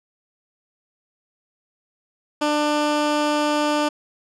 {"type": "tone", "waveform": "15% pulse", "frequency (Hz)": 297.7, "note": "D4", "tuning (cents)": 24, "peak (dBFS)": -12, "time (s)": [2.41, 3.89], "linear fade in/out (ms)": 10, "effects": ["low-pass 7000 Hz 12 dB/octave"]}